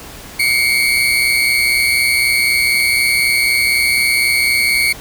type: tone pair together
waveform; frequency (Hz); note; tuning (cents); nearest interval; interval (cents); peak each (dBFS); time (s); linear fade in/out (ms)
35% pulse; 2145 / 2269; C7 / C#7; +42 / +40; minor second; 98; -13; 0.39-4.93; 10
effects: added 60 Hz sine -42 dBFS peak until 5 s + pink hiss -34 dBFS RMS until 5 s